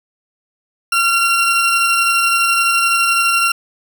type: tone pair together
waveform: 40% pulse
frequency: 1369.6 / 2751 Hz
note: F6 / F7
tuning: -34 / -27 cents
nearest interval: octave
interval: 1207 cents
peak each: -14 dBFS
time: 0.92-3.52 s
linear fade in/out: 5 ms
effects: none